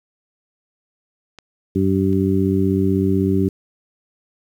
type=clicks; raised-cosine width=0.2 ms; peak=-21 / -29 dBFS; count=2; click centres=1.387 / 2.13 s
type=harmonic tone; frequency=96 Hz; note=G2; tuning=36 cents flat; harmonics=1 / 2 / 3 / 4; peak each=-21 / -19 / -20 / -21 dBFS; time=1.75-3.49 s; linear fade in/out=10 ms
effects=8-bit